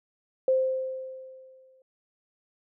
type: tone with exponential decay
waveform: sine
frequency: 522 Hz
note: C5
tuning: 4 cents flat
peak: -18 dBFS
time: 0.48-1.82 s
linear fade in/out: 2 ms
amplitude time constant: 290 ms
effects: none